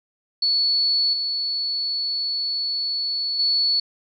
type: tone with level steps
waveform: sine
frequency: 4423 Hz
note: C#8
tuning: 5 cents flat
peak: -17 / -22 / -17 dBFS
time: 0.42-3.8 s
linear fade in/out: 5 ms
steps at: 1.13 / 3.39 s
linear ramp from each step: 5 ms
effects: none